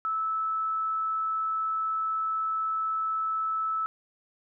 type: tone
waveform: sine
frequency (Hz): 1308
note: E6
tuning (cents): -14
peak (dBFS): -26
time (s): 0.05-3.86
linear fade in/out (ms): 0
effects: none